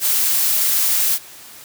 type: noise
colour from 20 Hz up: blue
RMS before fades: -17 dBFS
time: 0-1.19 s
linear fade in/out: 50 ms
effects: white hiss -40 dBFS RMS until 1.64 s + high-pass 80 Hz 12 dB/octave